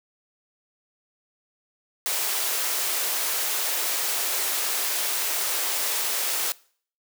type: high-pass noise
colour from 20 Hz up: white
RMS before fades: -26 dBFS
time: 2.06-6.52 s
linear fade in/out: 0 ms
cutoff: 370 Hz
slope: 24 dB/octave
effects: noise-tail reverb RT60 0.5 s tail -22 dB re dry